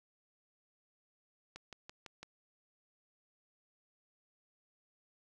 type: click train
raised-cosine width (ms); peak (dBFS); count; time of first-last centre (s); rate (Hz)
0.2; -30; 5; 1.56-2.23; 5.97
effects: none